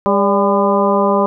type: harmonic tone with a mistuned harmonic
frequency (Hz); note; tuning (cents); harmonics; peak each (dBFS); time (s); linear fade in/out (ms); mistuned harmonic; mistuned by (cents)
201.5; G3; +48; 1 / 2 / 3 / 4 / 5 / 6; -17 / -17 / -16 / -22 / -17 / -22; 0.06-1.26; 0; 3; -56
effects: none